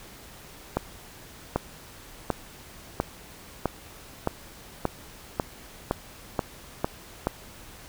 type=accelerating click train; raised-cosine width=1 ms; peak=-9 dBFS; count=12; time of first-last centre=0.77-7.27 s; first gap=790 ms; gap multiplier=0.94; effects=pink hiss -47 dBFS RMS until 7.88 s